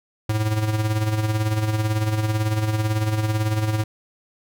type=tone with tremolo; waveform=square; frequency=107.9 Hz; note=A2; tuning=33 cents flat; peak=-18 dBFS; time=0.29-3.84 s; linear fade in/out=5 ms; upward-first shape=sine; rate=18 Hz; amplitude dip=55%; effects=none